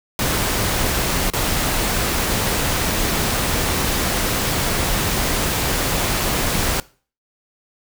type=noise with dropouts; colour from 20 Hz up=pink; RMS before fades=-20 dBFS; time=0.19-6.8 s; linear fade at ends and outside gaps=1 ms; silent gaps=1.301-1.335 s; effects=noise-tail reverb RT60 0.4 s tail -21 dB re dry